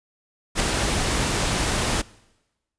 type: noise with ADSR envelope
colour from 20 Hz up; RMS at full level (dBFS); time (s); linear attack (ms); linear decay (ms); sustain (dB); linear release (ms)
pink; -19; 0.55-2.02; 50; 8; -4; 13
effects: noise-tail reverb RT60 1.0 s tail -22 dB re dry + resampled to 22050 Hz